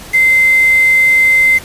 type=tone with quantisation; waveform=sine; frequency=2074 Hz; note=C7; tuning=16 cents flat; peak=-6 dBFS; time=0.13-1.59 s; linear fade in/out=20 ms; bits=4; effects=pink hiss -32 dBFS RMS until 1.64 s + resampled to 32000 Hz